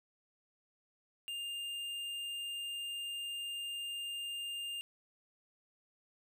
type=tone with tanh clipping; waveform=sine; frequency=2806 Hz; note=F7; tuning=8 cents sharp; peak=-40 dBFS; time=1.28-4.81 s; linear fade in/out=0 ms; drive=11 dB; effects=none